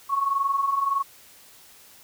sine tone pair together, 1087.1 / 1108.7 Hz, C#6 / C#6, -34 / 0 cents, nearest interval unison, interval 34 cents, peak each -28 / -22 dBFS, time 0.09-1.03 s, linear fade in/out 20 ms, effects white hiss -51 dBFS RMS until 2.03 s

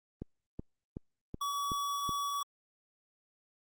click train, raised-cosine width 3 ms, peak -26 dBFS, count 6, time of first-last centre 0.22-2.093 s, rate 2.67 Hz
square tone, 1137 Hz, C#6, 44 cents sharp, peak -33 dBFS, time 1.41-2.43 s, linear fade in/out 5 ms
effects Opus 24 kbps

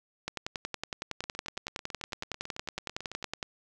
two click trains, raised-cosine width 0.2 ms, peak -23 / -16 dBFS, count 19 / 35, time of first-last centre 1.24-3.227 / 0.28-3.428 s, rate 9.06 / 10.8 Hz, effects none

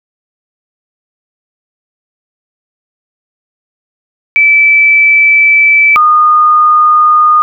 sine tone pair in turn, 2314 / 1225.8 Hz, D7 / D#6, -26 / -26 cents, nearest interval major seventh, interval 1100 cents, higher first, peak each -3 dBFS, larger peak neither, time 4.36-5.96 / 5.96-7.42 s, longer first, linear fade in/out 0 ms, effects none

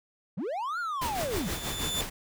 triangle linear two-way sweep, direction up then down, 138.59 to 1457 to 138.59 Hz, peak -28 dBFS, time 0.37-1.49 s, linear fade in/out 10 ms, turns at 0.79 s
sawtooth tone with exponential growth, 3520 Hz, A7, in tune, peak -25 dBFS, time 0.72-2.01 s, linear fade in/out 1 ms, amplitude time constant 280 ms
pink noise with tremolo, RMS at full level -32 dBFS, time 1.01-2.1 s, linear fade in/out 10 ms, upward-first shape sine, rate 6.3 Hz, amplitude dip 60%
effects none

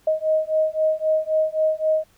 sine beating tone pair, 625 / 628.8 Hz, D#5 / D#5, +8 / +18 cents, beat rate 3.8 Hz, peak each -21 dBFS, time 0.07-2.04 s, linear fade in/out 5 ms, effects pink hiss -59 dBFS RMS until 2.17 s

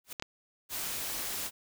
white noise with exponential growth, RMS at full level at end -36 dBFS, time 0.04-0.13 s, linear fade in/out 5 ms, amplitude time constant 18 ms
clicks, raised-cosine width 0.2 ms, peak -18 dBFS, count 2, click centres 0.198 / 0.224 s
white noise, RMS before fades -36 dBFS, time 0.69-1.51 s, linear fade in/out 50 ms
effects none

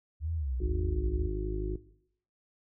sine tone with vibrato, 71.6 Hz, D2, 43 cents flat, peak -30 dBFS, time 0.2-1.3 s, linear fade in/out 50 ms, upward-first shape sine, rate 2 Hz, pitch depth 250 cents each way
harmonic tone, 51.91 Hz, G#1, in tune, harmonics 1 / 2 / 3 / 5 / 6 / 7 / 8, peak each -31 / -43 / -44 / -48 / -43 / -37 / -50 dBFS, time 0.6-1.76 s, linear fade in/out 5 ms
effects noise-tail reverb RT60 0.7 s tail -17 dB re dry

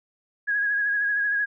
sine tone with vibrato, 1656 Hz, G#6, 5 cents flat, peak -21 dBFS, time 0.47-1.46 s, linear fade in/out 20 ms, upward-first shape triangle, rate 13 Hz, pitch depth 43 cents each way, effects none

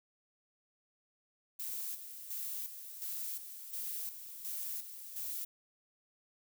violet noise with tremolo, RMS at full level -40 dBFS, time 1.59-5.45 s, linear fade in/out 10 ms, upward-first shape square, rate 1.4 Hz, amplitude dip 60%, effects none

